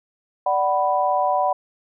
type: chord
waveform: sine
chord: B minor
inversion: first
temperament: equal with one note detuned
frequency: 587.3 / 749.9 / 987.8 Hz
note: D5 / F#5 / B5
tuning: 0 / +23 / 0 cents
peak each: -23 / -20 / -22 dBFS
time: 0.46-1.53 s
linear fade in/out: 5 ms
effects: none